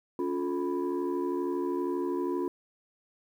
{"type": "tone cluster", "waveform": "sine", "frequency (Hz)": [281.9, 354.5, 436.7, 989], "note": ["C#4", "F4", "A4", "B5"], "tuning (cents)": [29, 26, -13, 2], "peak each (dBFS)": [-32, -29, -37, -38], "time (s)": [0.19, 2.48], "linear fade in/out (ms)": 2, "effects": ["tanh soft clip ceiling -22 dBFS", "10-bit"]}